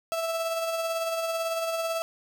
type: tone with tremolo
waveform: 35% pulse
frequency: 659.3 Hz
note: E5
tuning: in tune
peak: -24 dBFS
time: 0.12-2.02 s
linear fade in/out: 0 ms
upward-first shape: sine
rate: 18 Hz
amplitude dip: 35%
effects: none